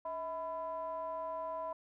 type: ring-modulated tone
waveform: triangle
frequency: 176.9 Hz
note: F3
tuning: 23 cents sharp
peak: -32 dBFS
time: 0.05-1.73 s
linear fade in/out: 5 ms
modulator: 821 Hz
effects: none